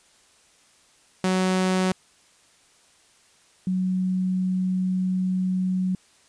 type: tone pair in turn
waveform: sawtooth / sine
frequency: 186.1 / 185.24 Hz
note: F#3 / F#3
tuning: +10 / +2 cents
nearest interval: unison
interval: 8 cents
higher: first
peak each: -16 / -21 dBFS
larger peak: first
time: 1.24-1.92 / 3.67-5.95 s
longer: second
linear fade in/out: 2 ms
effects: white hiss -58 dBFS RMS until 6.28 s + resampled to 22050 Hz